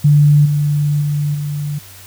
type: tone with level steps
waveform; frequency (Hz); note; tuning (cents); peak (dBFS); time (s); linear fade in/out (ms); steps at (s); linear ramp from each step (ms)
sine; 146.83; D3; 0; -6 / -12 / -14 / -18; 0.04-1.79; 10; 0.45 / 1.01 / 1.34; 10
effects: added 95 Hz sine -41 dBFS peak until 2.06 s + white hiss -39 dBFS RMS until 2.06 s